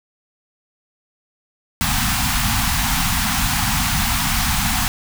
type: band-stop noise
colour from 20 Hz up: pink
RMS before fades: -19 dBFS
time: 1.81-4.88 s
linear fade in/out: 0 ms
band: 270 to 710 Hz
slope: 96 dB/octave
effects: none